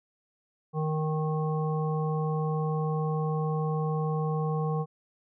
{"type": "harmonic tone", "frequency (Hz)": 155.56, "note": "D#3", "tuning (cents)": 0, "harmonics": [1, 3, 5, 7], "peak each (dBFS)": [-27, -33, -37, -38], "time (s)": [0.73, 4.86], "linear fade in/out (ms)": 50, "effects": []}